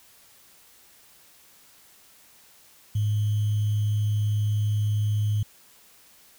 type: tone with sample-and-hold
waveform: sine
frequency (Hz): 105.2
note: G#2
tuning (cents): +23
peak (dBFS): -21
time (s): 2.95-5.43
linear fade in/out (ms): 5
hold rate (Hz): 3150
effects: white hiss -55 dBFS RMS until 6.38 s